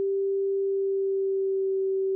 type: tone with pitch glide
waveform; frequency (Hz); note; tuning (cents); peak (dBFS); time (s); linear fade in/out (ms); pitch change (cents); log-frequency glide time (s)
sine; 392 to 384.8; G4 to G4; 0 to -32; -23; 0-2.15; 0; -32; 0.61-1.79
effects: none